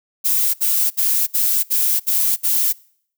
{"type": "noise bursts", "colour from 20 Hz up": "violet", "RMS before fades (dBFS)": -17, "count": 7, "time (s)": [0.24, 2.73], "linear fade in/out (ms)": 20, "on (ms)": 300, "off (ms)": 65, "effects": ["noise-tail reverb RT60 0.6 s tail -24 dB re dry"]}